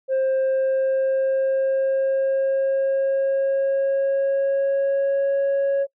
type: tone with pitch glide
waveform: sine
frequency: 529 to 553.4 Hz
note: C5 to C#5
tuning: +19 to -3 cents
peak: -15 dBFS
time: 0.08-5.87 s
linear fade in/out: 50 ms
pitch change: +78 cents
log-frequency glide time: 0.38-5.38 s
effects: noise-tail reverb RT60 0.1 s tail -25 dB re dry + tanh soft clip ceiling -17 dBFS